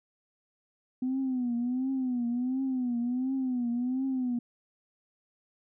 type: tone with vibrato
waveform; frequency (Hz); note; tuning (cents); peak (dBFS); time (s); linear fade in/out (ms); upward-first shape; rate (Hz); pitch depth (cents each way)
sine; 251.6; B3; +32; -26; 1.02-4.39; 5; triangle; 1.4; 120
effects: tanh soft clip ceiling -23 dBFS